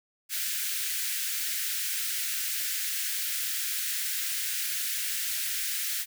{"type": "high-pass noise", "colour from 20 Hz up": "white", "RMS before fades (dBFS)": -31, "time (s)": [0.29, 6.06], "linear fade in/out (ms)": 50, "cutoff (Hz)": 1500, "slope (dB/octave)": 48, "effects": []}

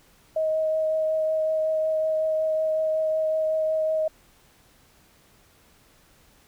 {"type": "tone with vibrato", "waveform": "sine", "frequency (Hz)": 630, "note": "D#5", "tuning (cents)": 21, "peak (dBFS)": -21, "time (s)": [0.36, 4.08], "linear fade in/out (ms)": 5, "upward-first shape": "triangle", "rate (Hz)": 5.4, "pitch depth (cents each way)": 12, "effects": ["pink hiss -58 dBFS RMS until 6.47 s"]}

